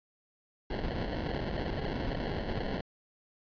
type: noise with sample-and-hold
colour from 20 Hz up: pink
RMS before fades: -34 dBFS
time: 0.7-2.81 s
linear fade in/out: 5 ms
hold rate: 1225 Hz
effects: resampled to 11025 Hz